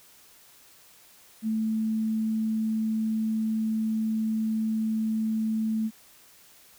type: tone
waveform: sine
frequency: 220 Hz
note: A3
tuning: in tune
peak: -24 dBFS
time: 1.42-5.91 s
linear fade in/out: 50 ms
effects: white hiss -55 dBFS RMS until 6.78 s